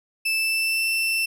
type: tone with pitch glide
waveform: 35% pulse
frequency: 2637 to 2674 Hz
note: E7 to E7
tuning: 0 to +24 cents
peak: -19 dBFS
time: 0.25-1.26 s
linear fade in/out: 10 ms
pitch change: +24 cents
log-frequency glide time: 0.35-0.88 s
effects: none